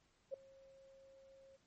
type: tone with ADSR envelope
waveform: sine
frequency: 540 Hz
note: C#5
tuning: 45 cents flat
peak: -37 dBFS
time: 0.31-1.57 s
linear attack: 29 ms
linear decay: 4 ms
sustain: -23 dB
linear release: 16 ms
effects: pink hiss -75 dBFS RMS until 1.66 s + MP3 32 kbps